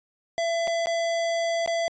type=tone with dropouts; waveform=square; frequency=671 Hz; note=E5; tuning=31 cents sharp; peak=-24 dBFS; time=0.38-1.88 s; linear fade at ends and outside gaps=0 ms; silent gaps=0.673-0.678 / 0.859-0.87 / 1.661-1.676 s; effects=resampled to 16000 Hz